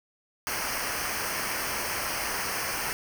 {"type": "noise with comb filter", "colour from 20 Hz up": "pink", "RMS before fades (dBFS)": -31, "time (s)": [0.47, 2.93], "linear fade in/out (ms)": 0, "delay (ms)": 0.27, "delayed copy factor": -0.8, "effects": []}